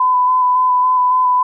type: tone with vibrato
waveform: sine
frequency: 1005 Hz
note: B5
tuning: 30 cents sharp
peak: -10 dBFS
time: 0-1.43 s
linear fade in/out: 5 ms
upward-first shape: square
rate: 3.6 Hz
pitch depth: 13 cents each way
effects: none